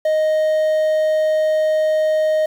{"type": "tone with quantisation", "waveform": "triangle", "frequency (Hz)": 622.3, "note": "D#5", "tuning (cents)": 0, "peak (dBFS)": -12, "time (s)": [0.05, 2.46], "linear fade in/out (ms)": 5, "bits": 7, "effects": []}